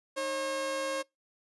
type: tone pair together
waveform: sawtooth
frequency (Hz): 308.6 / 540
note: D#4 / C#5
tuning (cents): -14 / -45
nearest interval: minor seventh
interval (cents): 969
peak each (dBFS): -38 / -27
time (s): 0.16-1.03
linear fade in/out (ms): 20
effects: noise-tail reverb RT60 0.2 s tail -26 dB re dry + resampled to 24000 Hz